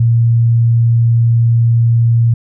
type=tone; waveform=sine; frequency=116.5 Hz; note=A#2; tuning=1 cent flat; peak=-7 dBFS; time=0-2.34 s; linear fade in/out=5 ms; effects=none